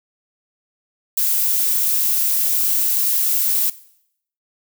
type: noise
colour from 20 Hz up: violet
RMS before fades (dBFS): -18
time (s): 1.17-3.7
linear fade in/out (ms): 5
effects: noise-tail reverb RT60 0.7 s tail -18 dB re dry